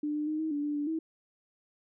sine tone with pitch steps, 297.7 / 299.9 / 308 / 316.4 / 290.2 / 294.6 / 291.8 / 321.5 Hz, D4 / D4 / D#4 / D#4 / D4 / D4 / D4 / E4, +24 / +36 / -17 / +29 / -21 / +6 / -11 / -43 cents, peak -29 dBFS, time 0.03-0.99 s, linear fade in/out 5 ms, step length 120 ms, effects none

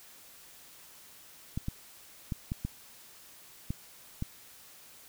clicks, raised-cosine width 5 ms, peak -20 dBFS, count 7, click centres 1.575 / 1.684 / 2.322 / 2.519 / 2.65 / 3.705 / 4.224 s, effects white hiss -54 dBFS RMS until 5.08 s

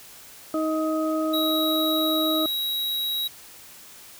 harmonic tone, 314.7 Hz, D#4, 20 cents sharp, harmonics 1 / 2 / 4, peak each -24 / -27 / -31 dBFS, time 0.54-2.46 s, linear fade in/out 2 ms
square tone, 3847 Hz, B7, 46 cents flat, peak -25 dBFS, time 1.33-3.28 s, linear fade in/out 10 ms
effects white hiss -46 dBFS RMS until 4.19 s

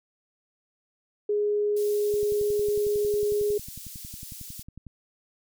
sine tone, 415.3 Hz, G#4, in tune, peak -22 dBFS, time 1.29-3.58 s, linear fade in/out 5 ms
white high-pass noise, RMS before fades -42 dBFS, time 1.76-4.63 s, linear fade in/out 10 ms, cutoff 4500 Hz, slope 12 dB/octave
click train, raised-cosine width 5 ms, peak -30 dBFS, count 31, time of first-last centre 2.14-4.867 s, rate 11 Hz
effects none

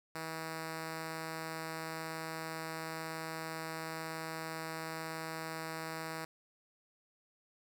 5% pulse tone, 161 Hz, E3, 41 cents flat, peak -28 dBFS, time 0.15-6.25 s, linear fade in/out 2 ms, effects none

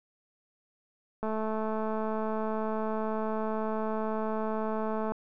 click train, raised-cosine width 1 ms, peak -20 dBFS, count 849, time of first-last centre 1.23-5.12 s, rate 218 Hz, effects none

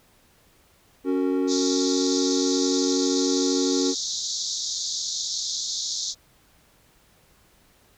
triangle chord, F# major, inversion second, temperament equal with one note detuned, 277.2 / 370 / 458.4 Hz, C#4 / F#4 / A#4, 0 / 0 / -29 cents, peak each -21 / -24 / -27 dBFS, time 1.04-3.95 s, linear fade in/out 50 ms
white band-pass noise, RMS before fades -29 dBFS, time 1.47-6.15 s, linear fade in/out 50 ms, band 3600 to 6900 Hz, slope 96 dB/octave
effects pink hiss -59 dBFS RMS until 7.97 s

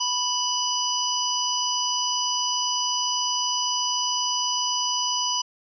harmonic tone, 987.8 Hz, B5, in tune, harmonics 1 / 3 / 5 / 6, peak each -28 / -28 / -28 / -28 dBFS, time 0-5.42 s, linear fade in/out 10 ms, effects none

